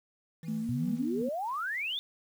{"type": "tone with tremolo", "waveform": "triangle", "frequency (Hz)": 163, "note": "E3", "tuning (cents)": -19, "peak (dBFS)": -35, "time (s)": [0.43, 1.22], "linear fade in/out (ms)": 2, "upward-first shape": "sine", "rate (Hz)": 2.6, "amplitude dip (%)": 90}
{"type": "tone with pitch glide", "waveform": "sine", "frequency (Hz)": [220, 242.7], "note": ["A3", "B3"], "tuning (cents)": [0, -30], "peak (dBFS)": -31, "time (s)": [0.48, 1.29], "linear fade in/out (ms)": 5, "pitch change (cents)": 170, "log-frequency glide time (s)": [0.61, 0.71]}
{"type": "exponential sweep", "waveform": "sine", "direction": "up", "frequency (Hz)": [113.9, 3631], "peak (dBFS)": -31, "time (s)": [0.69, 1.99], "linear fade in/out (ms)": 0}
{"effects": ["9-bit"]}